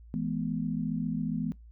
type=chord; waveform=sine; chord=E major; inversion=none; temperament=equal with one note detuned; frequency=164.81 / 212.3 / 246.9 Hz; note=E3 / G#3 / B3; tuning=0 / +38 / 0 cents; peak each=-33 dBFS; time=0.14-1.52 s; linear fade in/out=0 ms; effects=noise-tail reverb RT60 0.2 s tail -24 dB re dry + added 57 Hz sine -48 dBFS peak until 1.71 s